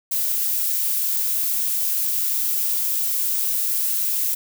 violet noise, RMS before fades -22 dBFS, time 0.11-4.35 s, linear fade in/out 10 ms, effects none

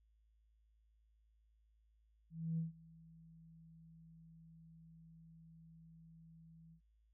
sine tone with ADSR envelope, 163.1 Hz, E3, 18 cents flat, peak -34 dBFS, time 2.3-6.81 s, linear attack 280 ms, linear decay 140 ms, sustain -24 dB, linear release 84 ms, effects tanh soft clip ceiling -30 dBFS + added 54 Hz sine -70 dBFS peak until 7.13 s

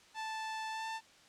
sawtooth tone with pitch glide, 879 to 890.2 Hz, A5 to A5, -2 to +20 cents, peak -34 dBFS, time 0.14-1.01 s, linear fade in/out 50 ms, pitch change +22 cents, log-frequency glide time 0.7-0.86 s, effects white hiss -61 dBFS RMS until 1.28 s + low-pass 6000 Hz 12 dB/octave

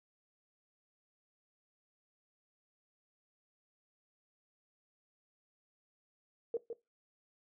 sine tone with echo, 462.6 Hz, A#4, 13 cents flat, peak -30 dBFS, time 6.54-6.57 s, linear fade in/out 2 ms, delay 160 ms, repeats 1, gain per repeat -7 dB, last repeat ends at 6.73 s, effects noise-tail reverb RT60 0.2 s tail -18 dB re dry

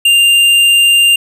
sine tone with hard clipping, 2794 Hz, F7, in tune, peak -7 dBFS, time 0.05-1.16 s, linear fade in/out 5 ms, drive 9 dB, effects none

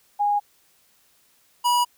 sine / square tone pair in turn, 822 / 970.8 Hz, G#5 / B5, -18 / -30 cents, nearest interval minor third, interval 288 cents, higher second, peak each -18 dBFS, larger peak neither, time 0.19-0.4 / 1.64-1.85 s, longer neither, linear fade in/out 20 ms, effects white hiss -61 dBFS RMS until 1.97 s

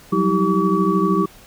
sine tone cluster, 180.2 / 193.2 / 322.8 / 392.5 / 1139 Hz, F#3 / G3 / E4 / G4 / C#6, -45 / -25 / -36 / +2 / +47 cents, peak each -21 dBFS, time 0.12-1.26 s, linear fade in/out 10 ms, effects pink hiss -46 dBFS RMS until 1.46 s

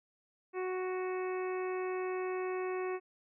harmonic tone, 369.9 Hz, F#4, in tune, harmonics 1 / 2 / 3 / 4 / 5 / 6 / 7, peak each -34 / -44 / -44 / -52 / -49 / -50 / -51 dBFS, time 0.53-3 s, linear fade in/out 50 ms, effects none

